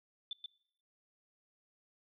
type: tone with echo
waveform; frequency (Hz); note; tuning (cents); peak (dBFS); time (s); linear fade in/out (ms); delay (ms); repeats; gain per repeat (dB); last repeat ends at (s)
sine; 3520; A7; 0; -37; 0.31-0.33; 2; 130; 1; -3; 0.46
effects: noise-tail reverb RT60 0.7 s tail -21 dB re dry